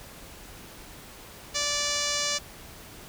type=tone with low-pass filter; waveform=5% pulse; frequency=583 Hz; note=D5; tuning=13 cents flat; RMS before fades=-28 dBFS; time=1.54-2.39 s; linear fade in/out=20 ms; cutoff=6400 Hz; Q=2; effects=pink hiss -46 dBFS RMS until 3.08 s